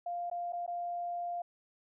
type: tone with dropouts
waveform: sine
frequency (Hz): 698.5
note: F5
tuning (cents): 0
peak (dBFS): -34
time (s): 0.06-1.42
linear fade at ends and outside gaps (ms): 5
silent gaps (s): 0.3-0.313 / 0.524-0.531 / 0.664-0.677
effects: none